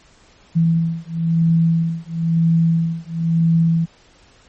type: beating tone pair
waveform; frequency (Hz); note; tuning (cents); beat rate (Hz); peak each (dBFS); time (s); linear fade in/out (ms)
sine; 164.81 / 165.81; E3 / E3; 0 / +10; 1; -17; 0.55-3.86; 20
effects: pink hiss -51 dBFS RMS until 4.48 s + MP3 32 kbps